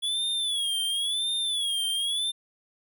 square tone with vibrato, 3385 Hz, G#7, 32 cents sharp, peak -26 dBFS, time 0.02-2.32 s, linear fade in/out 20 ms, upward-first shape sine, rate 0.95 Hz, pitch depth 120 cents each way, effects none

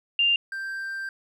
sine / triangle tone pair in turn, 2794 / 1574.4 Hz, F7 / G6, 0 / +7 cents, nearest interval minor seventh, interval 993 cents, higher first, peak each -18 / -28 dBFS, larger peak first, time 0.19-0.36 / 0.52-1.09 s, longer second, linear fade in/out 2 ms, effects none

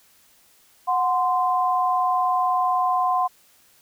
sine tone pair together, 734 / 1038 Hz, F#5 / C6, -14 / -14 cents, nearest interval tritone, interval 600 cents, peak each -21 dBFS, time 0.87-3.28 s, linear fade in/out 20 ms, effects white hiss -57 dBFS RMS until 3.81 s

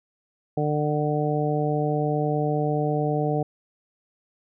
harmonic tone, 149.5 Hz, D3, 31 cents sharp, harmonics 1 / 2 / 3 / 4 / 5, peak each -25 / -29 / -27 / -30 / -29 dBFS, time 0.57-3.43 s, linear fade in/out 5 ms, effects none

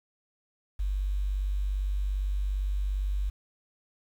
sine tone, 48.74 Hz, G1, 9 cents flat, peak -26 dBFS, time 0.79-3.3 s, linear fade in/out 10 ms, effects 9-bit

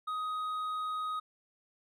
sine tone with hard clipping, 1254 Hz, D#6, 13 cents sharp, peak -34 dBFS, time 0.07-1.2 s, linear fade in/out 10 ms, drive 4 dB, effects none

